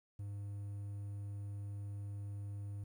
triangle tone, 101.2 Hz, G#2, 44 cents flat, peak -39 dBFS, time 0.19-2.84 s, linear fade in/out 5 ms, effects 12-bit

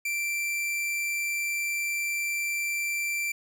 45% pulse tone, 2350 Hz, D7, 1 cent sharp, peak -27 dBFS, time 0.05-3.32 s, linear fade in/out 5 ms, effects none

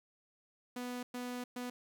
sawtooth tone bursts at uneven times, 246.9 Hz, B3, in tune, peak -35 dBFS, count 3, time 0.76-1.03 / 1.14-1.44 / 1.56-1.7 s, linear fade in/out 5 ms, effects 12-bit

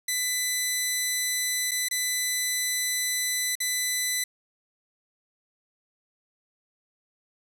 10% pulse tone with dropouts, 2000 Hz, B6, 21 cents sharp, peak -16 dBFS, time 0.08-4.24 s, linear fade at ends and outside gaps 5 ms, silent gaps 1.711-1.715 / 1.886-1.91 / 3.554-3.602 s, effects none

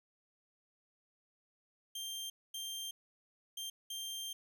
sawtooth tone bursts at uneven times, 3172 Hz, G7, 20 cents sharp, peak -37 dBFS, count 4, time 1.95-2.3 / 2.54-2.91 / 3.57-3.7 / 3.9-4.33 s, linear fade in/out 5 ms, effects none

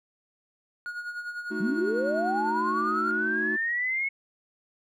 triangle tone with tremolo, 1442 Hz, F#6, 45 cents flat, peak -29 dBFS, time 0.86-3.11 s, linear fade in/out 0 ms, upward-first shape sine, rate 10 Hz, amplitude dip 60%
triangle chord, D# diminished, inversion second, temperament equal, 220 / 311.1 / 370 Hz, A3 / D#4 / F#4, 0 / 0 / 0 cents, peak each -32 dBFS, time 1.5-3.57 s, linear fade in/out 20 ms
sine linear sweep, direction up, 181.2 to 2200 Hz, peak -25 dBFS, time 1.6-4.09 s, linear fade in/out 10 ms
effects none

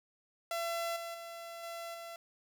sawtooth tone with level steps, 675 Hz, E5, 41 cents sharp, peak -30 / -36 / -40 / -37 / -40 dBFS, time 0.51-2.16 s, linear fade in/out 2 ms, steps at 0.96 / 1.14 / 1.63 / 1.94 s, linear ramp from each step 5 ms, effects 12-bit

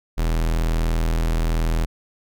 45% pulse tone, 40.8 Hz, E1, 17 cents flat, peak -18 dBFS, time 0.17-1.86 s, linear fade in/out 20 ms, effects none

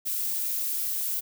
violet noise, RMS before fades -29 dBFS, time 0.05-1.21 s, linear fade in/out 20 ms, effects none

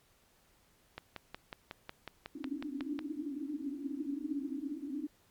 click train, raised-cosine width 0.3 ms, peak -25 dBFS, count 12, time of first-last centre 0.98-2.991 s, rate 5.47 Hz
pink band-pass noise, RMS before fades -39 dBFS, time 2.35-5.07 s, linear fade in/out 5 ms, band 270 to 310 Hz, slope 96 dB/octave
effects pink hiss -68 dBFS RMS until 5.3 s + MP3 96 kbps

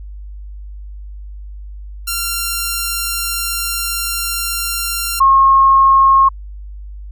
5% pulse / sine tone pair in turn, 1379 / 1081.3 Hz, F6 / C#6, -22 / -43 cents, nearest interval major third, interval 421 cents, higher first, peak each -6 dBFS, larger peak neither, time 2.07-5.2 / 5.2-6.29 s, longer first, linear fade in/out 10 ms, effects added 50 Hz sine -28 dBFS peak until 7.11 s

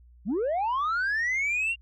sine linear sweep, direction up, 164 to 2804 Hz, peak -22 dBFS, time 0.25-1.76 s, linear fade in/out 50 ms, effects tanh soft clip ceiling -23 dBFS + added 60 Hz sine -51 dBFS peak until 1.81 s

